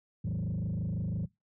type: tone with frequency modulation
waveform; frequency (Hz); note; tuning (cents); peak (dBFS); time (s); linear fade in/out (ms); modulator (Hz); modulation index
sine; 138.59; C#3; 0; -28; 0.24-1.26; 10; 26; 2.1
effects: noise-tail reverb RT60 0.2 s tail -23 dB re dry + tanh soft clip ceiling -29 dBFS